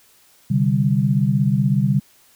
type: chord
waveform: sine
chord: C suspended second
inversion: none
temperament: just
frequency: 130.81 / 147.16 / 196.22 Hz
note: C3 / D3 / G3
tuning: 0 / +4 / +2 cents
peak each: -19 dBFS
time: 0.5-2 s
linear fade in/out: 10 ms
effects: white hiss -54 dBFS RMS until 2.35 s